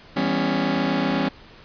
sawtooth chord, C# half-diminished seventh, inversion first, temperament just, 166.31 / 199.57 / 249.5 / 277.2 Hz, E3 / G3 / B3 / C#4, +16 / +31 / +18 / 0 cents, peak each -24 / -22 / -22 / -20 dBFS, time 0.16-1.29 s, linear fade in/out 10 ms, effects pink hiss -47 dBFS RMS until 1.64 s + resampled to 11025 Hz

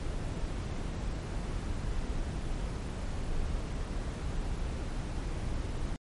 brown noise, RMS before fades -34 dBFS, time 0-5.96 s, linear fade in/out 0 ms, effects MP3 48 kbps

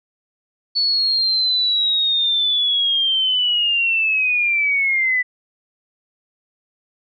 sine linear sweep, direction down, 4447 to 1975.5 Hz, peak -15 dBFS, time 0.75-5.23 s, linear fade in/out 20 ms, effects none

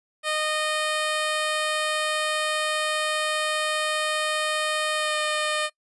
10% pulse tone with pitch glide, 615 to 609.7 Hz, D#5 to D#5, -20 to -35 cents, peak -15 dBFS, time 0.23-5.7 s, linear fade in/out 50 ms, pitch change -15 cents, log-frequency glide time 4.95-5.16 s, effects noise-tail reverb RT60 0.1 s tail -21 dB re dry + resampled to 24000 Hz

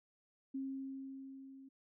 sine tone with level ramp, 268.7 Hz, C4, 46 cents sharp, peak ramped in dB -37 to -53 dBFS, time 0.54-1.69 s, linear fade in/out 10 ms, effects none

